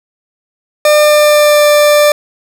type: tone with pitch glide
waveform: 40% pulse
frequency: 600 to 592.1 Hz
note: D5 to D5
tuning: +37 to +14 cents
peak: -4 dBFS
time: 0.85-2.12 s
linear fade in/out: 2 ms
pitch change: -23 cents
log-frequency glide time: 0.99-1.66 s
effects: none